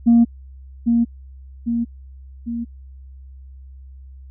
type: tone with echo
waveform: sine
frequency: 234 Hz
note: A#3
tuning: 7 cents sharp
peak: -7 dBFS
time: 0.06-0.25 s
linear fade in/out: 20 ms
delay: 800 ms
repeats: 3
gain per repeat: -5 dB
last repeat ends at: 2.65 s
effects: tanh soft clip ceiling -6 dBFS + added 66 Hz sine -37 dBFS peak until 4.3 s